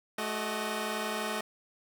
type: tone cluster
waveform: 10% pulse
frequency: 216.3 / 374.3 / 617 Hz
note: A3 / F#4 / D#5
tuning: -29 / +20 / -15 cents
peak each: -26 / -30 / -29 dBFS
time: 0.18-1.41 s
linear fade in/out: 5 ms
effects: none